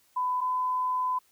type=tone pair in turn; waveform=sine; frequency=1002 / 1009.6 Hz; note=B5 / B5; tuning=+25 / +38 cents; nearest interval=unison; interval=13 cents; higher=second; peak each=-25 dBFS; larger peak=neither; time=0.16-0.41 / 0.41-1.19 s; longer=second; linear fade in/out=10 ms; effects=white hiss -65 dBFS RMS until 1.31 s